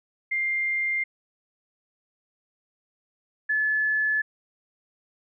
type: tone pair in turn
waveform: sine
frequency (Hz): 2100 / 1724.6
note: C7 / A6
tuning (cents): +6 / -35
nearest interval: minor third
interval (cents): 341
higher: first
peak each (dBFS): -23 / -21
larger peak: second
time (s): 0.31-1.04 / 3.49-4.22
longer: neither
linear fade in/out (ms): 10
effects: none